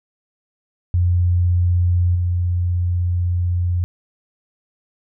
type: tone with level steps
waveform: sine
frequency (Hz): 88.4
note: F2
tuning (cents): +22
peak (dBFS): -13 / -16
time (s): 0.94-3.84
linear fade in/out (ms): 0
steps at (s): 2.15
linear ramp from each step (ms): 5
effects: none